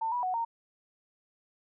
sine tone with pitch steps, 898 / 976 / 739 / 923 Hz, A5 / B5 / F#5 / A#5, +35 / -21 / -2 / -17 cents, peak -28 dBFS, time 0.01-0.45 s, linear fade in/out 10 ms, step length 110 ms, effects none

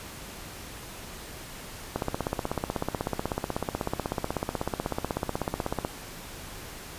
click train, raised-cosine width 1 ms, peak -13 dBFS, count 64, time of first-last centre 1.96-5.849 s, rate 16.2 Hz, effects pink hiss -42 dBFS RMS until 6.98 s + resampled to 32000 Hz

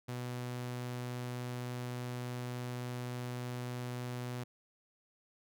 sawtooth tone, 123.47 Hz, B2, in tune, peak -34 dBFS, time 0.08-4.44 s, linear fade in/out 10 ms, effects none

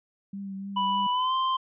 sine tone with vibrato, 196 Hz, G3, in tune, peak -33 dBFS, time 0.33-1.07 s, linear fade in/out 5 ms, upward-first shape triangle, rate 3.4 Hz, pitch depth 30 cents each way
square tone with pitch glide, 987.8 to 1044.1 Hz, B5 to C6, 0 to -4 cents, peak -24 dBFS, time 0.76-1.57 s, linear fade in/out 10 ms, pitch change +96 cents, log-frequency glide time 1.11-1.34 s
effects resampled to 8000 Hz

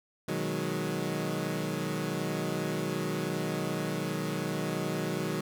20% pulse chord, G# minor seventh, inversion first, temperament equal, 123.47 / 155.56 / 185 / 207.7 Hz, B2 / D#3 / F#3 / G#3, 0 / 0 / 0 / 0 cents, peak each -35 / -29 / -30 / -33 dBFS, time 0.28-5.41 s, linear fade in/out 5 ms, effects none

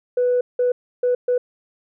sine tone bursts at uneven times, 493.9 Hz, B4, in tune, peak -14 dBFS, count 4, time 0.17-0.41 / 0.59-0.72 / 1.03-1.15 / 1.28-1.38 s, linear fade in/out 5 ms, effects tanh soft clip ceiling -12 dBFS

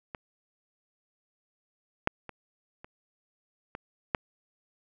clicks, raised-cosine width 0.5 ms, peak -22 / -8 / -25 / -29 / -22 / -10 dBFS, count 6, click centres 0.148 / 2.074 / 2.293 / 2.845 / 3.751 / 4.148 s, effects none

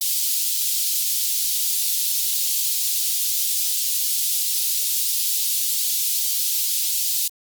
white high-pass noise, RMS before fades -22 dBFS, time 0.01-7.28 s, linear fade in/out 5 ms, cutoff 3400 Hz, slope 24 dB/octave, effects Opus 32 kbps

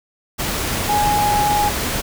sine tone in noise, 830.6 Hz, G#5, in tune, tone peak -15 dBFS, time 0.88-1.7 s, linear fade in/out 20 ms, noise pink, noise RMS -22 dBFS, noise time 0.38-2.02 s, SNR +4 dB, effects none

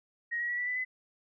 sine tone with pitch steps, 1883 / 1909.3 / 1935.9 / 1963 / 1990.4 / 2018 Hz, A#6 / A#6 / B6 / B6 / B6 / B6, +17 / +41 / -35 / -11 / +13 / +37 cents, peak -30 dBFS, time 0.31-0.85 s, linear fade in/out 20 ms, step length 90 ms, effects none

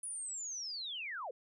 sine linear sweep, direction down, 9956 to 440 Hz, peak -39 dBFS, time 0.03-1.31 s, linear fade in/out 5 ms, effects none

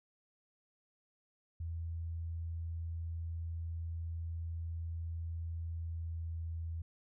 sine tone with pitch glide, 83 to 82.43 Hz, E2 to E2, +12 to 0 cents, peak -37 dBFS, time 1.6-6.82 s, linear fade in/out 5 ms, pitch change -12 cents, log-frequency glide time 5.71-6.36 s, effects none

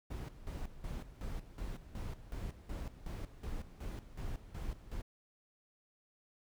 brown noise with tremolo, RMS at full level -41 dBFS, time 0.1-5.02 s, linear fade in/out 10 ms, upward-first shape square, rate 2.7 Hz, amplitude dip 75%, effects none

